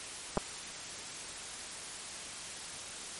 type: clicks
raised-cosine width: 1 ms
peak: -15 dBFS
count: 2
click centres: 0.372 / 0.377 s
effects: white hiss -43 dBFS RMS until 3.19 s + MP3 48 kbps